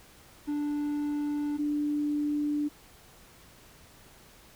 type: tone pair in turn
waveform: triangle / sine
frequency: 293.5 / 294.8 Hz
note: D4 / D4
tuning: -1 / +7 cents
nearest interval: unison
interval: 8 cents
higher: second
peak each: -26 dBFS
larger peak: neither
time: 0.47-1.58 / 1.58-2.69 s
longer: neither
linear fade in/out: 20 ms
effects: pink hiss -55 dBFS RMS until 4.55 s